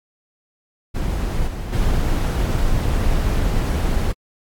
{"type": "noise with level steps", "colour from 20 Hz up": "brown", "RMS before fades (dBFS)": [-21, -26, -18], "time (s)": [0.94, 4.13], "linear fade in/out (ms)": 20, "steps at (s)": [1.46, 1.72], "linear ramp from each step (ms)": 20, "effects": ["AAC 64 kbps"]}